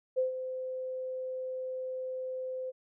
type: tone with ADSR envelope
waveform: sine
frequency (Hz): 515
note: C5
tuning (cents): -28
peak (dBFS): -24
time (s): 0.16-2.72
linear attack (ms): 25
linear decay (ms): 130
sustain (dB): -10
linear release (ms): 29
effects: none